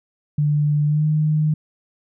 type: tone with pitch glide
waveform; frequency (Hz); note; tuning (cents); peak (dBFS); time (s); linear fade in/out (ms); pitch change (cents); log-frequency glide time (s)
sine; 148.1 to 153.41; D3 to D#3; +15 to -24; -15; 0.38-1.54; 5; +61; 0.86-1.05
effects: none